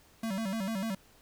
square tone with vibrato, 207.7 Hz, G#3, in tune, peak -32 dBFS, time 0.23-0.95 s, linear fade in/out 5 ms, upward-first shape square, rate 6.7 Hz, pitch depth 140 cents each way, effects pink hiss -61 dBFS RMS until 1.21 s

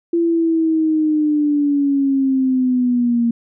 sine linear sweep, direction down, 340.2 to 232.2 Hz, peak -13 dBFS, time 0.13-3.31 s, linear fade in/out 5 ms, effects none

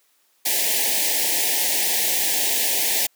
white band-stop noise, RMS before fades -21 dBFS, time 0.45-3.07 s, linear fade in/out 10 ms, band 930 to 1700 Hz, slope 96 dB/octave, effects white hiss -63 dBFS RMS until 3.15 s + high-pass 300 Hz 12 dB/octave

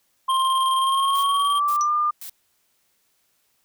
sine tone with pitch glide, 1054 to 1203.8 Hz, C6 to D6, +12 to +42 cents, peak -18 dBFS, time 0.28-2.11 s, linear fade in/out 10 ms, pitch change +230 cents, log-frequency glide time 0.77-1.93 s
square tone with tremolo, 3190 Hz, G7, 30 cents sharp, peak -25 dBFS, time 0.29-1.6 s, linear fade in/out 10 ms, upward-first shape square, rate 19 Hz, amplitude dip 45%
blue noise bursts, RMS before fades -36 dBFS, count 3, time 1.15-2.296 s, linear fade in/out 0 ms, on 82 ms, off 450 ms
sine tone with exponential decay, 5890 Hz, F#8, 9 cents flat, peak -22 dBFS, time 1.81-1.9 s, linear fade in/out 0 ms, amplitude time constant 18 ms
effects white hiss -67 dBFS RMS until 3.64 s

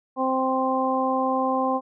harmonic tone, 261.6 Hz, C4, in tune, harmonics 1 / 2 / 3 / 4, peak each -26 / -26 / -26 / -26 dBFS, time 0.16-1.81 s, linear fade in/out 50 ms, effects none

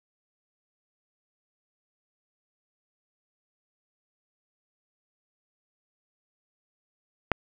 click, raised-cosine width 0.5 ms, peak -6 dBFS, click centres 7.317 s, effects none

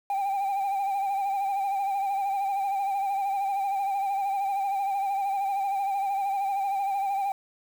sine tone with vibrato, 790 Hz, G5, 13 cents sharp, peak -22 dBFS, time 0.1-7.32 s, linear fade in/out 2 ms, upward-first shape sine, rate 13 Hz, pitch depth 44 cents each way, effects tanh soft clip ceiling -24 dBFS + 8-bit

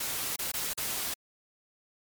white noise with dropouts, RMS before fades -33 dBFS, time 0-1.14 s, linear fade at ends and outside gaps 5 ms, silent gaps 0.361-0.389 / 0.518-0.537 / 0.735-0.775 s, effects MP3 96 kbps

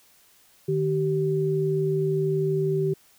sine tone pair together, 153.1 / 385.8 Hz, D#3 / G4, -28 / -28 cents, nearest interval octave + major third, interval 1600 cents, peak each -25 / -23 dBFS, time 0.68-2.94 s, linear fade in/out 10 ms, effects white hiss -58 dBFS RMS until 3.18 s

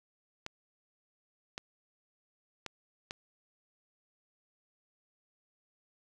clicks, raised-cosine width 0.2 ms, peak -21 dBFS, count 4, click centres 0.464 / 1.579 / 2.663 / 3.109 s, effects none

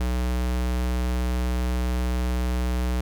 square tone, 61.74 Hz, B1, in tune, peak -23 dBFS, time 0-3.01 s, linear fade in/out 5 ms, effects none

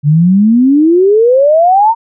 sine exponential sweep, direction up, 141.3 to 937 Hz, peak -4 dBFS, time 0.03-1.95 s, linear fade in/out 50 ms, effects none

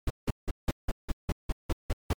brown noise bursts, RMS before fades -26 dBFS, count 11, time 0.07-2.133 s, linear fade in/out 5 ms, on 33 ms, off 170 ms, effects MP3 96 kbps

